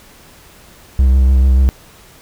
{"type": "tone with vibrato", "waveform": "triangle", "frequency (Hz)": 65.41, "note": "C2", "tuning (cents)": 0, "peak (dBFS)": -5, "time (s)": [0.99, 1.69], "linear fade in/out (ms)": 0, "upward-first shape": "sine", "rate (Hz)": 6.9, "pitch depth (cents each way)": 36, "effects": ["pink hiss -43 dBFS RMS until 2.21 s"]}